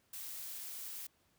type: noise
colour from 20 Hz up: blue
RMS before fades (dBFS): -45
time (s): 0.13-1.07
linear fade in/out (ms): 5
effects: pink hiss -73 dBFS RMS until 1.38 s + high-pass 60 Hz 12 dB/octave